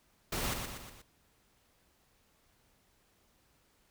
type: noise with echo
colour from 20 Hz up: pink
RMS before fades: -35 dBFS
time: 0.32-0.54 s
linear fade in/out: 5 ms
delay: 120 ms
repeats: 4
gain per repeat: -5 dB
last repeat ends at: 1.02 s
effects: pink hiss -70 dBFS RMS until 3.9 s